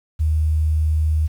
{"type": "tone", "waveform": "sine", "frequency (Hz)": 77.78, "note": "D#2", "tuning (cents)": 0, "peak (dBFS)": -15, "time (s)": [0.19, 1.28], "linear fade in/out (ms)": 20, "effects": ["8-bit"]}